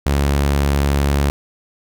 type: tone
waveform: sawtooth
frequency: 70.6 Hz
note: C#2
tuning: 32 cents sharp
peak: -10 dBFS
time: 0.06-1.3 s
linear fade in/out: 0 ms
effects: none